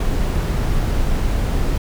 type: noise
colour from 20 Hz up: brown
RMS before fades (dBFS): -18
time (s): 0-1.78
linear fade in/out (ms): 5
effects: none